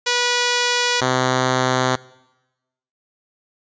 5% pulse tone pair in turn, 487 / 128.54 Hz, B4 / C3, -24 / -30 cents, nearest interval octave + major seventh, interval 2306 cents, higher first, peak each -5 dBFS, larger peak neither, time 0.06-1.01 / 1.01-1.96 s, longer neither, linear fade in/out 10 ms, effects noise-tail reverb RT60 1.0 s tail -21 dB re dry + resampled to 16000 Hz

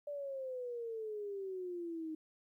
sine exponential sweep, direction down, 587.3 to 311.1 Hz, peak -39 dBFS, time 0.07-2.15 s, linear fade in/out 5 ms, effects 13-bit

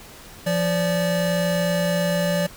square tone pair together, 173.1 / 579.9 Hz, F3 / D5, -15 / -22 cents, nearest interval octave + major sixth, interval 2093 cents, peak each -23 dBFS, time 0.46-2.47 s, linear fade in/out 10 ms, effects pink hiss -43 dBFS RMS until 2.56 s

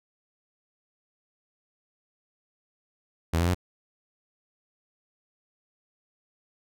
sawtooth tone with pitch steps, 82.41 / 86.21 / 90.18 Hz, E2 / F2 / F#2, 0 / -22 / -44 cents, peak -18 dBFS, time 3.33-3.546 s, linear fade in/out 10 ms, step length 72 ms, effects none

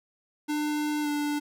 square tone with pitch glide, 299.2 to 293.9 Hz, D4 to D4, +32 to +1 cents, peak -27 dBFS, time 0.48-1.4 s, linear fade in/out 20 ms, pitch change -31 cents, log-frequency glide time 1.02-1.08 s, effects none

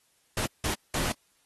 pink noise bursts at uneven times, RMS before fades -30 dBFS, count 3, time 0.37-0.46 / 0.64-0.74 / 0.94-1.12 s, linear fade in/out 2 ms, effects white hiss -68 dBFS RMS until 1.45 s + AAC 32 kbps

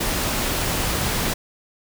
pink noise, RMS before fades -23 dBFS, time 0-1.34 s, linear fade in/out 10 ms, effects none

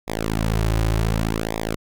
sawtooth tone with flanger, 54.7 Hz, A1, 9 cents flat, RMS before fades -22 dBFS, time 0.07-1.76 s, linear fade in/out 20 ms, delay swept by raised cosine 0.68 to 4.48 ms, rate 0.67 Hz, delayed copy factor -1, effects none

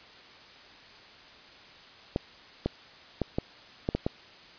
clicks, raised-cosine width 2 ms, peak -13 dBFS, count 7, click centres 2.161 / 2.66 / 3.217 / 3.385 / 3.889 / 3.95 / 4.065 s, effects white hiss -51 dBFS RMS until 4.58 s + resampled to 11025 Hz

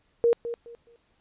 sine tone with echo, 469.2 Hz, A#4, 11 cents sharp, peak -17 dBFS, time 0.24-0.33 s, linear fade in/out 0 ms, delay 210 ms, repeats 3, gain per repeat -12 dB, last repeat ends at 0.96 s, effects pink hiss -68 dBFS RMS until 1.2 s + resampled to 8000 Hz

